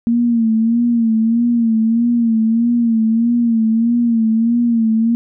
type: tone with vibrato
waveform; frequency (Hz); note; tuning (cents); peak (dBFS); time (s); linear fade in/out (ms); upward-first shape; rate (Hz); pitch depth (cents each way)
sine; 230; A#3; -23; -11; 0.07-5.15; 0; sine; 1.6; 67
effects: none